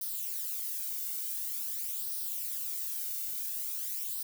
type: noise with flanger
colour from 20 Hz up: violet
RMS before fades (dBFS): -36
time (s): 0.01-4.23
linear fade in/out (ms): 5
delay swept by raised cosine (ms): 0.2 to 1.4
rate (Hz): 0.47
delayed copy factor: +0.6
effects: none